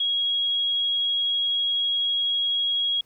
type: tone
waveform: sine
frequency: 3304 Hz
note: G#7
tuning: 10 cents flat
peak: -21 dBFS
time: 0-3.01 s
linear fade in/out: 5 ms
effects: pink hiss -63 dBFS RMS until 3.05 s